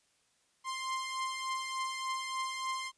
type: beating tone pair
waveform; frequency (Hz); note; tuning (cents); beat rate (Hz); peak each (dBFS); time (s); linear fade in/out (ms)
sawtooth; 1046.5 / 1049.9; C6 / C6; 0 / +6; 3.4; -37 / -32; 0.64-2.92; 50
effects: white hiss -72 dBFS RMS until 2.97 s + resampled to 22050 Hz